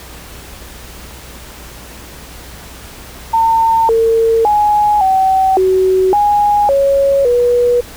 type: tone with pitch steps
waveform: sine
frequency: 905 / 453.6 / 836 / 763 / 375.5 / 826 / 553 / 485 Hz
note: A5 / A#4 / G#5 / G5 / F#4 / G#5 / C#5 / B4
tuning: +48 / -47 / +11 / -47 / +26 / -10 / -4 / -31 cents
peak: -8 dBFS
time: 3.33-7.81 s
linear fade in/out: 10 ms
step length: 560 ms
effects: added 60 Hz sine -36 dBFS peak until 7.96 s + pink hiss -34 dBFS RMS until 7.96 s